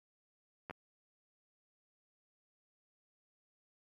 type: clicks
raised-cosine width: 0.5 ms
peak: -28 dBFS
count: 2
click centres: 0.698 / 0.709 s
effects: high-pass 80 Hz 12 dB/octave + 11-bit